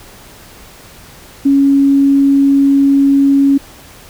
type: tone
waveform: sine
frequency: 277.2 Hz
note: C#4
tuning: in tune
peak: -6 dBFS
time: 1.45-3.58 s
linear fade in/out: 10 ms
effects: pink hiss -38 dBFS RMS until 4.09 s